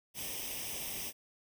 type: noise with comb filter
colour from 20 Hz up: white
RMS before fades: -40 dBFS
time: 0.14-1.13 s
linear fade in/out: 50 ms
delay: 0.35 ms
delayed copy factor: +0.75
effects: none